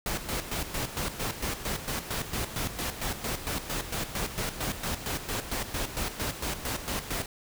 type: noise with tremolo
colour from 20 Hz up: pink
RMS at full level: -31 dBFS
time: 0.06-7.26 s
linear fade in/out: 2 ms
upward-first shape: square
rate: 4.4 Hz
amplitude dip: 65%
effects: none